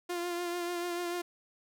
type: tone with vibrato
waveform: sawtooth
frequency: 349.2 Hz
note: F4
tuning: in tune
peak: -29 dBFS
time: 0.09-1.22 s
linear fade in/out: 10 ms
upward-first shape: triangle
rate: 6.8 Hz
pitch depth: 32 cents each way
effects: none